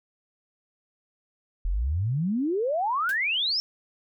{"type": "exponential sweep", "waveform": "sine", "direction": "up", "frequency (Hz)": [38.78, 5500], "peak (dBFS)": -23, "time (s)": [1.65, 3.6], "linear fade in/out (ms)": 0}
{"type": "noise with exponential decay", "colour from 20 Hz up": "white", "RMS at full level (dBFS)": -35, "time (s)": [3.09, 3.19], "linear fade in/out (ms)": 1, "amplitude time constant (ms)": 20}
{"effects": []}